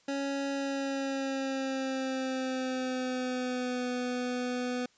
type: tone with pitch glide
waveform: 25% pulse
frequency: 277.2 to 248.4 Hz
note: C#4 to B3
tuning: 0 to +10 cents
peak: -27 dBFS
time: 0.08-4.86 s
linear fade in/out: 5 ms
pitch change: -190 cents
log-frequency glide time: 0.5-3.88 s
effects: white hiss -65 dBFS RMS until 4.97 s + resampled to 16000 Hz